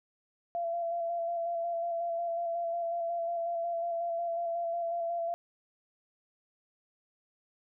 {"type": "tone with vibrato", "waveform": "sine", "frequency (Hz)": 680, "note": "F5", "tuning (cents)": -46, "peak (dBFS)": -30, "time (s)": [0.55, 5.34], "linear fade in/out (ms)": 0, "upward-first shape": "square", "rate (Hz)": 5.5, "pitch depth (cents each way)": 19, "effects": []}